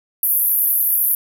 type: band-pass noise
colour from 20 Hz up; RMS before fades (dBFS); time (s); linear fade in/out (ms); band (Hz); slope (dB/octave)
pink; -17; 0.23-1.15; 2; 11000 to 15000; 96
effects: none